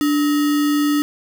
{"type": "tone with sample-and-hold", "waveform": "sine", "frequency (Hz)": 293.4, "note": "D4", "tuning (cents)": -2, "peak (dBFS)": -14, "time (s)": [0.01, 1.02], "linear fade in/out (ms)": 0, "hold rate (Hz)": 1575, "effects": []}